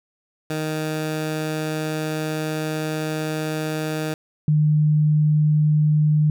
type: tone pair in turn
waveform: 15% pulse / sine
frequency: 155.56 / 151.74 Hz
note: D#3 / D#3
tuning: 0 / -43 cents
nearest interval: unison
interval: 43 cents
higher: first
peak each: -17 / -14 dBFS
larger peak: second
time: 0.5-4.14 / 4.48-6.3 s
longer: first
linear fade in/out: 2 ms
effects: none